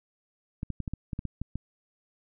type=clicks; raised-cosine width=5 ms; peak=-20 dBFS; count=10; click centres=0.631 / 0.703 / 0.803 / 0.878 / 0.936 / 1.132 / 1.191 / 1.253 / 1.416 / 1.556 s; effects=none